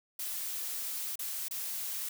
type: noise with dropouts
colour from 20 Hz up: blue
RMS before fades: -37 dBFS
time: 0.19-2.09 s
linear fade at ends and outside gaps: 5 ms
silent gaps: 1.157-1.191 / 1.484-1.509 s
effects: none